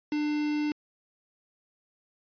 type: tone with quantisation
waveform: triangle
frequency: 298.6 Hz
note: D4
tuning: 29 cents sharp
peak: -24 dBFS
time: 0.12-0.72 s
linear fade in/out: 2 ms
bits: 6
effects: resampled to 11025 Hz